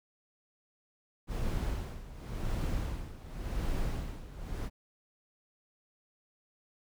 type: noise with tremolo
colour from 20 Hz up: brown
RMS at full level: -32 dBFS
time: 1.27-4.7 s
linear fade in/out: 50 ms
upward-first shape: sine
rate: 0.91 Hz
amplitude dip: 80%
effects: none